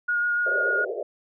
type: tone with vibrato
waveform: sine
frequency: 1435 Hz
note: F6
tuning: 47 cents sharp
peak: -21 dBFS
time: 0.08-0.85 s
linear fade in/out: 10 ms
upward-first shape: sine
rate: 6.9 Hz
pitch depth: 13 cents each way
type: band-pass noise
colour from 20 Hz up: pink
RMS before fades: -30 dBFS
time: 0.46-1.03 s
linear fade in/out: 5 ms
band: 380 to 660 Hz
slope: 96 dB/octave
effects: none